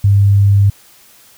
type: tone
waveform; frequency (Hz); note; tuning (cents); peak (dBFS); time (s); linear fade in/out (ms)
sine; 100; G2; +35; -6; 0.04-0.7; 5
effects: white hiss -45 dBFS RMS until 1.37 s